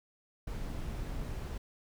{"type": "noise", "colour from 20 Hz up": "brown", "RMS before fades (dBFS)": -38, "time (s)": [0.47, 1.58], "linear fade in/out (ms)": 5, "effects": []}